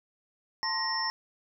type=tone cluster; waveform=sine; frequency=893 / 1049 / 1880 / 5380 Hz; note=A5 / C6 / A#6 / E8; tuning=+25 / +4 / +14 / +34 cents; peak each=-35 / -35 / -34 / -31 dBFS; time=0.63-1.1 s; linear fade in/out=0 ms; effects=none